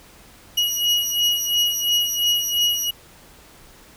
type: beating tone pair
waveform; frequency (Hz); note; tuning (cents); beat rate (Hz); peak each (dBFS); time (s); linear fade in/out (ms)
35% pulse; 2900 / 2902.9; F#7 / F#7; -35 / -34; 2.9; -20 / -19; 0.57-2.91; 10
effects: pink hiss -48 dBFS RMS until 3.96 s